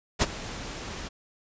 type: noise with ADSR envelope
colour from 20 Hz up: pink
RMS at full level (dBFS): -20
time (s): 0.19-1.09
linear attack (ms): 31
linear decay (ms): 32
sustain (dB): -17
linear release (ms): 19
effects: resampled to 16000 Hz